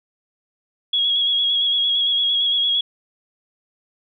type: tone with vibrato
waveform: sine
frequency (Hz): 3322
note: G#7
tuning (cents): 0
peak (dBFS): -16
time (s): 0.93-2.81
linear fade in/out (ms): 5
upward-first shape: square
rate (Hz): 8.8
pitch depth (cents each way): 22
effects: none